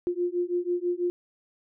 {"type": "beating tone pair", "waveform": "sine", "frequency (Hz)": [350, 356.1], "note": ["F4", "F4"], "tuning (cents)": [4, 34], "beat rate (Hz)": 6.1, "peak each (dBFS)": [-28, -28], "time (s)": [0.07, 1.1], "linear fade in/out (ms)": 0, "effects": []}